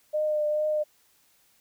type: tone with vibrato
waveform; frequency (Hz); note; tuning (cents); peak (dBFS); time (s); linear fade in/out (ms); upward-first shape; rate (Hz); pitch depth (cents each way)
sine; 606; D#5; -46; -23; 0.13-0.84; 20; triangle; 2.3; 23
effects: white hiss -64 dBFS RMS until 1.6 s